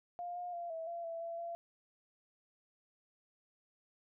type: tone with pitch steps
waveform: sine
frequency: 703 / 711 / 690 / 652 / 683 / 665 / 673 / 681 Hz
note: F5 / F5 / F5 / E5 / F5 / E5 / E5 / F5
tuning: +11 / +31 / -21 / -19 / -39 / +15 / +36 / -44 cents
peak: -39 dBFS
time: 0.19-1.55 s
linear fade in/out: 0 ms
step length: 170 ms
effects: none